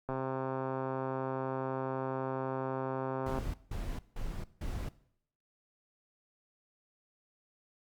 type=click train; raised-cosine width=1 ms; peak=-22 dBFS; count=436; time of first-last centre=0.09-3.385 s; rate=132 Hz
type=noise bursts; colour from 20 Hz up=brown; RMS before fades=-37 dBFS; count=4; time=3.26-4.89 s; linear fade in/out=5 ms; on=280 ms; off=170 ms
effects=noise-tail reverb RT60 0.7 s tail -19 dB re dry + Opus 48 kbps